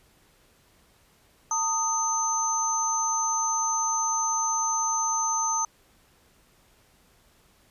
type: tone cluster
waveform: sine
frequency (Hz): 904 / 1240 / 6190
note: A5 / D#6 / G8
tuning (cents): +47 / -6 / -23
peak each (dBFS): -28 / -30 / -26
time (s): 1.51-5.65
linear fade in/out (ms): 2
effects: pink hiss -61 dBFS RMS until 7.7 s + resampled to 32000 Hz